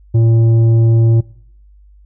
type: tone with tanh clipping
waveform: sine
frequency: 114.3 Hz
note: A#2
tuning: 34 cents flat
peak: -9 dBFS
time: 0.14-1.21 s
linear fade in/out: 10 ms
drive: 8 dB
effects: noise-tail reverb RT60 0.6 s tail -21 dB re dry + added 50 Hz sine -41 dBFS peak until 2.05 s